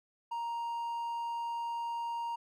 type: tone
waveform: triangle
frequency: 935 Hz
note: A#5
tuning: 5 cents sharp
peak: -32 dBFS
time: 0.31-2.36 s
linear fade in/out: 10 ms
effects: none